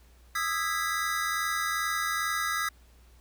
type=chord; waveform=square; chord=E major seventh; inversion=third; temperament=just; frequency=1236.1 / 1318.5 / 1648.1 / 1977.8 Hz; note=D#6 / E6 / G#6 / B6; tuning=-12 / 0 / -14 / +2 cents; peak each=-34 dBFS; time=0.35-2.69 s; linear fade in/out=5 ms; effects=added 60 Hz sine -54 dBFS peak until 3.2 s + pink hiss -63 dBFS RMS until 3.2 s